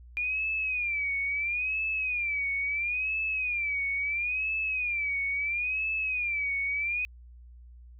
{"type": "tone with vibrato", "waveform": "sine", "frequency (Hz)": 2409, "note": "D7", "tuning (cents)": 43, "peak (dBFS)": -27, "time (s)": [0.17, 7.05], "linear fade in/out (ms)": 0, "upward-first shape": "sine", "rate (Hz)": 0.74, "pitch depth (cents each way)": 140, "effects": ["added 60 Hz sine -47 dBFS peak until 7.99 s"]}